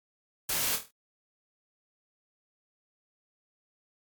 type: noise with echo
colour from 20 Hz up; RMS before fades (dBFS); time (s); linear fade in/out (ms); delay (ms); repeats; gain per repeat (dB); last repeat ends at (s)
white; -30; 0.49-0.76; 5; 25; 6; -6; 0.91
effects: MP3 96 kbps